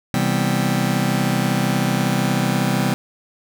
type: chord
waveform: sawtooth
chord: C major seventh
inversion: none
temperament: just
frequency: 130.81 / 163.52 / 196.22 / 245.3 Hz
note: C3 / E3 / G3 / B3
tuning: 0 / -14 / +2 / -12 cents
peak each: -18 / -19 / -17 / -20 dBFS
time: 0.14-2.94 s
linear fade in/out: 0 ms
effects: none